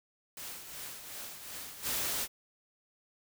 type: noise with tremolo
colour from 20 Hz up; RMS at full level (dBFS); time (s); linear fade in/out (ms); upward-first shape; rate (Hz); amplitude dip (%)
white; -42; 0.37-2.14; 2; triangle; 2.7; 55
type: noise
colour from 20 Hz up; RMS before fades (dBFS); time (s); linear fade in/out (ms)
white; -34; 1.82-2.28; 50
effects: none